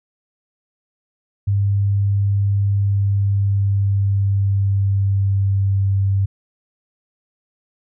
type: tone with pitch glide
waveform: sine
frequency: 100 to 97.89 Hz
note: G2 to G2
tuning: +35 to -2 cents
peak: -14 dBFS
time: 1.47-6.26 s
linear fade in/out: 10 ms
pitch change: -37 cents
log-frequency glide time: 2.76-5.9 s
effects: none